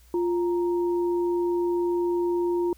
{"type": "tone pair together", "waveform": "sine", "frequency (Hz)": [349.2, 932.3], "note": ["F4", "A#5"], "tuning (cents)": [0, 0], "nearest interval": "octave + perfect fourth", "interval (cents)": 1700, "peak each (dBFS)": [-22, -34], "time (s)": [0.14, 2.73], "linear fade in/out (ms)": 2, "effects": ["added 60 Hz sine -52 dBFS peak until 2.77 s", "white hiss -60 dBFS RMS until 2.77 s"]}